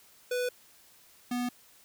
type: tone pair in turn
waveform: square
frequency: 494.9 / 245.2 Hz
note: B4 / B3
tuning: +4 / -12 cents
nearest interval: octave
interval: 1216 cents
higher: first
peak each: -29 / -30 dBFS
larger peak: first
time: 0.31-0.49 / 1.31-1.49 s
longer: neither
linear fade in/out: 5 ms
effects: white hiss -59 dBFS RMS until 1.84 s